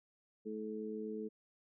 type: harmonic tone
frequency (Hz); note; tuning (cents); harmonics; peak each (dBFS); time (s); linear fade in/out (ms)
108; A2; -32; 2 / 3 / 4; -43 / -47 / -42; 0.45-1.29; 20
effects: none